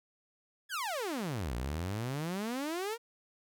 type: exponential two-way sweep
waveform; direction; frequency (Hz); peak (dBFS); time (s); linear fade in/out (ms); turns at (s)
sawtooth; down then up; 1752 to 57.2 to 479.8; -30; 0.69-2.98; 50; 1.54
effects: none